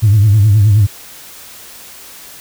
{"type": "tone with vibrato", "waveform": "sine", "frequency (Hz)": 104.3, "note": "G#2", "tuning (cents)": 8, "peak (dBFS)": -4, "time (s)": [0.02, 0.87], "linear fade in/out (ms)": 20, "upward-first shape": "triangle", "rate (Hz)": 9.5, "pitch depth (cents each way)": 130, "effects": ["tanh soft clip ceiling -2 dBFS", "white hiss -35 dBFS RMS until 2.4 s"]}